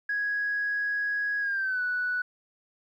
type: tone with pitch glide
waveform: sine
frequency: 1661.2 to 1480 Hz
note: G#6 to F#6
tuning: 0 to 0 cents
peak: -25 dBFS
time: 0.09-2.22 s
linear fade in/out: 5 ms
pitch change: -200 cents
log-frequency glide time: 1.4-1.82 s
effects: tanh soft clip ceiling -21 dBFS + 11-bit